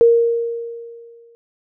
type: tone with exponential decay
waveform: sine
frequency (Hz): 466.2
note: A#4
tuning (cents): 0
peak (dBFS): -6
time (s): 0.01-1.35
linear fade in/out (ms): 0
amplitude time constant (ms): 290
effects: none